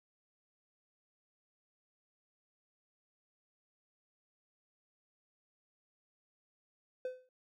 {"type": "tone with exponential decay", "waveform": "triangle", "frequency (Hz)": 509, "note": "C5", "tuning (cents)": -48, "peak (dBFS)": -31, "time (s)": [7.05, 7.29], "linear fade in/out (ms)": 2, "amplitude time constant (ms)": 51, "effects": []}